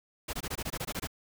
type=noise bursts; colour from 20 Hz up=pink; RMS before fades=-35 dBFS; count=11; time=0.28-1.073 s; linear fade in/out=10 ms; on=53 ms; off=21 ms; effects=none